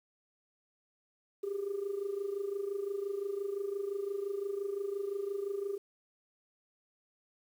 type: tone with amplitude modulation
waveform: sine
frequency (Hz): 399.4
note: G4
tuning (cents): +32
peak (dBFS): -29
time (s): 1.43-5.78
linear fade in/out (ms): 10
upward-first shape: sine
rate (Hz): 25.8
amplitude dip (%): 75
effects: tanh soft clip ceiling -28 dBFS + 10-bit